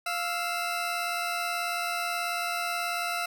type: tone pair together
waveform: 20% pulse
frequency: 698.5 / 1318.6 Hz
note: F5 / E6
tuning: 0 / 0 cents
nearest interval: major seventh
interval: 1100 cents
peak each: -26 / -27 dBFS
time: 0.06-3.26 s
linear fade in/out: 5 ms
effects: none